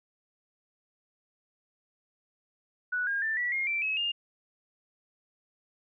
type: tone with pitch steps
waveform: sine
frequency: 1476 / 1618.9 / 1775.7 / 1947.6 / 2136 / 2343 / 2570 / 2819 Hz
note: F#6 / G#6 / A6 / B6 / C7 / D7 / E7 / F7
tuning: -5 / -45 / +15 / -25 / +35 / -5 / -45 / +16 cents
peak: -27 dBFS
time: 2.92-4.12 s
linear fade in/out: 10 ms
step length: 150 ms
effects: none